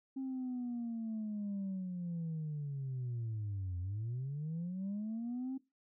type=linear two-way sweep; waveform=sine; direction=down then up; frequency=268.6 to 87.31 to 268.6 Hz; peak=-35 dBFS; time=0.16-5.58 s; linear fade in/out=10 ms; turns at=3.79 s; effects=noise-tail reverb RT60 0.2 s tail -17 dB re dry + tanh soft clip ceiling -34 dBFS